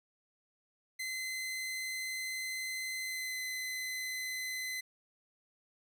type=tone with pitch glide; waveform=sawtooth; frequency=2052 to 2034 Hz; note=C7 to C7; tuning=-34 to -50 cents; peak=-33 dBFS; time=0.99-4.81 s; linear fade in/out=10 ms; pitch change=-16 cents; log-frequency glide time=3.01-3.42 s; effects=none